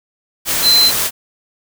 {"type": "tone in noise", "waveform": "sine", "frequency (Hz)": 4076, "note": "C8", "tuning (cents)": -46, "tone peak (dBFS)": -8, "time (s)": [0.62, 0.92], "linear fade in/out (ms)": 50, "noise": "white", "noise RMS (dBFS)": -17, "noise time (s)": [0.45, 1.11], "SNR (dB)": 6, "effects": []}